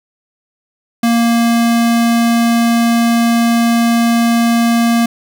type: tone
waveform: square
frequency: 233.1 Hz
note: A#3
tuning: in tune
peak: -10 dBFS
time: 1.03-5.06 s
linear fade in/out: 5 ms
effects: none